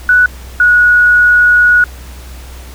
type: tone pair in turn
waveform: sine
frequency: 1480 / 1458.8 Hz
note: F#6 / F#6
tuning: 0 / -25 cents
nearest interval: unison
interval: 25 cents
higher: first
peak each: -4 dBFS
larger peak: neither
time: 0.09-0.26 / 0.6-1.84 s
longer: second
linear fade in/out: 2 ms
effects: added 63 Hz sine -28 dBFS peak until 2.74 s + pink hiss -36 dBFS RMS until 2.74 s